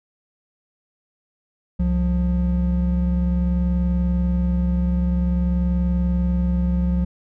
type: tone pair together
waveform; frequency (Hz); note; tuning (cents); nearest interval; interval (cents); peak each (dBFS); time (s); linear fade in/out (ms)
triangle; 66.1 / 177.8; C2 / F3; +18 / +31; octave + perfect fourth; 1713; -18; 1.79-7.05; 10
effects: none